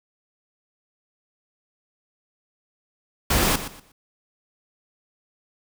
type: noise with echo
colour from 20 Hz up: pink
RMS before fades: -20 dBFS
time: 3.3-3.56 s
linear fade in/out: 5 ms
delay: 120 ms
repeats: 3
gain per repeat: -12 dB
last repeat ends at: 3.92 s
effects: none